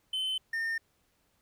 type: tone pair in turn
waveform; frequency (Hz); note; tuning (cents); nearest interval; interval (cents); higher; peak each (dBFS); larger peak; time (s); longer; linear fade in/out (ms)
triangle; 3059 / 1818.9; G7 / A#6; -43 / -43; major sixth; 900; first; -28; neither; 0.13-0.38 / 0.53-0.78; neither; 5
effects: pink hiss -72 dBFS RMS until 1.41 s

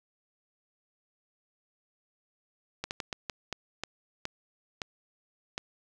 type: slowing click train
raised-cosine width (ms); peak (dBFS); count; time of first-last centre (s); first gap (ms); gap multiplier
0.2; -16; 10; 2.84-5.579; 69; 1.35
effects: none

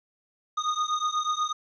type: beating tone pair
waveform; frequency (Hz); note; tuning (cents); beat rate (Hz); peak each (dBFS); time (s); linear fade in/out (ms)
square; 1230 / 1238.2; D#6 / D#6; -20 / -9; 8.2; -29; 0.57-1.53; 10
effects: resampled to 16000 Hz + 10-bit

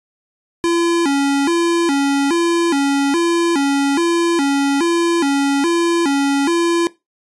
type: tone with vibrato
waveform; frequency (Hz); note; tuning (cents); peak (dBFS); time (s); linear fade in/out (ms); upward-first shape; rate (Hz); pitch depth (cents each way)
square; 308.1; D#4; -17; -14; 0.64-6.87; 0; square; 1.2; 170
effects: noise-tail reverb RT60 0.2 s tail -18 dB re dry + resampled to 24000 Hz

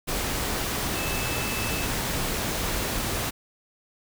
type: tone in noise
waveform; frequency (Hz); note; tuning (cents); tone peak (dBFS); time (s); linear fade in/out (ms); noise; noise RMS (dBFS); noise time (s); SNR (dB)
sine; 2620; E7; -11; -34; 0.95-1.87; 20; pink; -28; 0.07-3.31; -9
effects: none

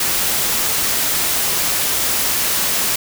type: noise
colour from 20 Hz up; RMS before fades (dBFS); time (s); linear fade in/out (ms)
white; -18; 0-2.96; 5
effects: none

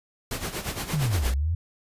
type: noise with tremolo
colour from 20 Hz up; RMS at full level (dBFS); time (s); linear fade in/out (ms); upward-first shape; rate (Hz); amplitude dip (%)
pink; -29; 0.31-1.34; 2; sine; 8.6; 70
type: linear two-way sweep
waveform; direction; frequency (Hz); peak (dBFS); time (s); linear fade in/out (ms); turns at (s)
sine; down then up; 164.81 to 58.27 to 87.6; -22; 0.93-1.55; 5; 1.26
effects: resampled to 32000 Hz

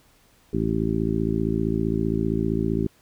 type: harmonic tone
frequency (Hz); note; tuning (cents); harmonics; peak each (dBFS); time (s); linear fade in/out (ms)
55.3; A1; +9; 1 / 2 / 3 / 4 / 5 / 6 / 7; -31 / -30 / -27 / -27 / -31 / -28 / -29; 0.53-2.87; 5
effects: pink hiss -59 dBFS RMS until 3.01 s

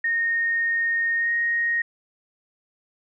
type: tone with pitch glide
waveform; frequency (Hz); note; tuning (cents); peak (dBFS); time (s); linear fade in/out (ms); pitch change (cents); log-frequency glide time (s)
sine; 1848 to 1868.4; A#6 to A#6; -16 to +3; -20; 0.04-1.82; 5; +19; 1.17-1.32
effects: none

